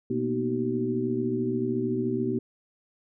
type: tone cluster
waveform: sine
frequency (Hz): 123.1 / 230.5 / 244.2 / 311.3 / 380.3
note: B2 / A#3 / B3 / D#4 / F#4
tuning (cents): -5 / -19 / -19 / +1 / +48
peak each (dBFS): -34 / -36 / -29 / -32 / -29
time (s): 0.1-2.39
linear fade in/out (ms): 5
effects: none